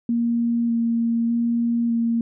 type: tone with vibrato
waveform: sine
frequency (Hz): 233.1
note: A#3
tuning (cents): 0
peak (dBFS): -18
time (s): 0.09-2.21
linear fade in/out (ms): 2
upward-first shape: square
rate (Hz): 0.83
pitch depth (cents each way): 11
effects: none